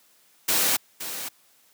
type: noise with echo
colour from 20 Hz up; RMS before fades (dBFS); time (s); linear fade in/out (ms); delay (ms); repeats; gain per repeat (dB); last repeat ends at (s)
white; -22; 0.48-0.77; 10; 520; 1; -11; 1.29
effects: white hiss -60 dBFS RMS until 1.73 s + high-pass 150 Hz 12 dB/octave